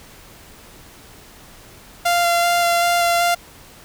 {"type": "tone with vibrato", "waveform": "sawtooth", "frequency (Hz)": 692, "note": "F5", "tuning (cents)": -16, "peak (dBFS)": -11, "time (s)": [2.05, 3.35], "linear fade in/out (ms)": 10, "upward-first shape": "square", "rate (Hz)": 2.6, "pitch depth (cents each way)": 9, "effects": ["pink hiss -44 dBFS RMS until 3.84 s"]}